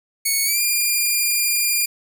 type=tone with pitch glide; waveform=5% pulse; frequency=2217 to 2404 Hz; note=C#7 to D7; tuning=0 to +40 cents; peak=-8 dBFS; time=0.25-1.86 s; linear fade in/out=10 ms; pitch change=+140 cents; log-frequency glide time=0.45-0.59 s; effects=none